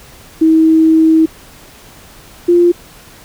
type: tone pair in turn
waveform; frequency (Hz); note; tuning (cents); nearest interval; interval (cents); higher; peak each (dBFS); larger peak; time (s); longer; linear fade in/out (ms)
sine; 320.2 / 348.1; D#4 / F4; +50 / -6; minor second; 144; second; -5; neither; 0.41-1.26 / 2.48-2.72; first; 10
effects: pink hiss -39 dBFS RMS until 3.24 s